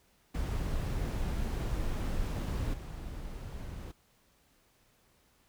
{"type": "noise with level steps", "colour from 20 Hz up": "brown", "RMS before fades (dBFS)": [-33, -41], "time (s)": [0.34, 3.92], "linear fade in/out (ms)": 10, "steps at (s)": 2.73, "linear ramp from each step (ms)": 10, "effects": ["pink hiss -68 dBFS RMS until 5.48 s"]}